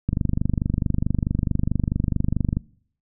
click train, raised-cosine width 5 ms, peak -9 dBFS, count 62, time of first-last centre 0.09-2.57 s, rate 24.6 Hz, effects noise-tail reverb RT60 0.6 s tail -24 dB re dry

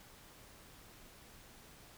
silence, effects pink hiss -58 dBFS RMS until 1.97 s

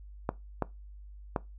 clicks, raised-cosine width 1 ms, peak -14 dBFS, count 3, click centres 0.291 / 0.623 / 1.362 s, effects noise-tail reverb RT60 0.2 s tail -19 dB re dry + added 50 Hz sine -45 dBFS peak until 1.58 s

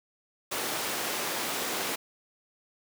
pink high-pass noise, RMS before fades -32 dBFS, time 0.51-1.96 s, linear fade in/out 10 ms, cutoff 330 Hz, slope 12 dB/octave, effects none

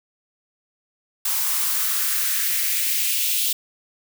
blue noise with high-pass filter sweep, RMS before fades -22 dBFS, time 1.25-3.53 s, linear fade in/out 5 ms, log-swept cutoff 860 to 3200 Hz, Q 2.4, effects none

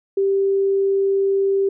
sine tone, 392 Hz, G4, in tune, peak -15 dBFS, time 0.17-1.69 s, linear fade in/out 5 ms, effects none

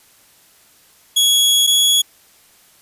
sawtooth tone pair in turn, 3344 / 3356 Hz, G#7 / G#7, +11 / +17 cents, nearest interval unison, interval 6 cents, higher second, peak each -8 dBFS, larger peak neither, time 1.16-1.67 / 1.67-2.02 s, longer first, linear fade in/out 10 ms, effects white hiss -51 dBFS RMS until 2.81 s + resampled to 32000 Hz

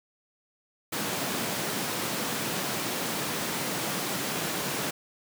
pink high-pass noise, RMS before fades -31 dBFS, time 0.92-4.91 s, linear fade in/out 10 ms, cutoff 140 Hz, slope 24 dB/octave, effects none

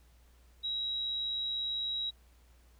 sine tone, 3854 Hz, B7, 43 cents flat, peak -32 dBFS, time 0.63-2.11 s, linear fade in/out 20 ms, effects added 60 Hz sine -59 dBFS peak until 2.79 s + pink hiss -68 dBFS RMS until 2.79 s

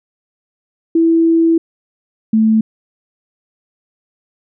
sine tone pair in turn, 329.6 / 220 Hz, E4 / A3, 0 / 0 cents, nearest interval perfect fifth, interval 700 cents, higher first, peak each -8 dBFS, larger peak neither, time 0.95-1.58 / 2.33-2.61 s, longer first, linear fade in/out 5 ms, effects none

